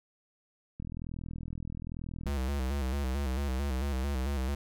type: click train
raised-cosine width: 5 ms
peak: -27 dBFS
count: 62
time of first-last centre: 0.8-2.284 s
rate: 41.1 Hz
type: tone with vibrato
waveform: square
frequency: 67.6 Hz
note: C#2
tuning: 43 cents flat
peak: -30 dBFS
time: 2.26-4.55 s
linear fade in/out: 5 ms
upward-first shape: square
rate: 4.5 Hz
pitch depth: 82 cents each way
effects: none